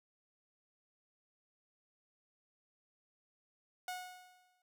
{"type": "tone with exponential decay", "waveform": "sawtooth", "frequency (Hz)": 730, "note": "F#5", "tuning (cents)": -24, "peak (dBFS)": -34, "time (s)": [3.88, 4.62], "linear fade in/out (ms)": 2, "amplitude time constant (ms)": 160, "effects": []}